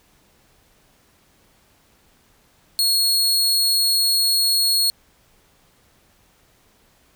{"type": "tone", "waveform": "sawtooth", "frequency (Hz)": 4321, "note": "C#8", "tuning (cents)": -45, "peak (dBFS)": -13, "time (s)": [2.79, 4.9], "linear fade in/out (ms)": 0, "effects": ["pink hiss -58 dBFS RMS until 7.15 s"]}